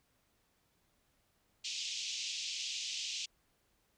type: band-pass noise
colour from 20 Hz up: pink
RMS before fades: -40 dBFS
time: 1.64-3.26 s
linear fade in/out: 10 ms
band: 2600 to 6900 Hz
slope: 48 dB/octave
effects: pink hiss -75 dBFS RMS until 3.97 s